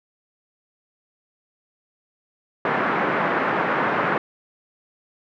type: band-pass noise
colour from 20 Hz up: white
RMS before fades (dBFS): -22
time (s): 2.65-4.18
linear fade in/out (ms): 2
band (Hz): 150 to 1700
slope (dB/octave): 24
effects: none